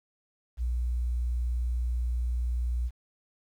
sine tone, 60.3 Hz, B1, 41 cents flat, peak -26 dBFS, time 0.57-2.91 s, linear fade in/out 50 ms, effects 10-bit

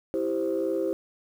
sine chord, C major, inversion first, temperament equal, 329.6 / 392 / 523.3 Hz, E4 / G4 / C5, 0 / 0 / 0 cents, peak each -28 dBFS, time 0.14-0.93 s, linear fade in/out 0 ms, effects tanh soft clip ceiling -18 dBFS + 9-bit

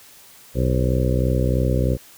harmonic tone with a mistuned harmonic, 63.1 Hz, B1, 38 cents sharp, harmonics 1 / 2 / 3 / 4 / 5 / 6 / 7 / 8 / 9, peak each -21 / -21 / -27 / -28 / -30 / -29 / -32 / -28 / -30 dBFS, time 0.54-1.98 s, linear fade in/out 50 ms, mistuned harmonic 9, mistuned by -62 cents, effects white hiss -47 dBFS RMS until 2.17 s

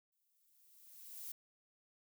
violet noise with exponential growth, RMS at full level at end -45 dBFS, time 0.12-1.32 s, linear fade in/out 5 ms, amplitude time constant 260 ms, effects none

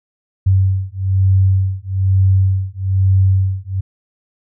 sine beating tone pair, 94.9 / 96 Hz, F#2 / G2, +44 / -36 cents, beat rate 1.1 Hz, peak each -14 / -14 dBFS, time 0.46-3.81 s, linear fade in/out 10 ms, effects none

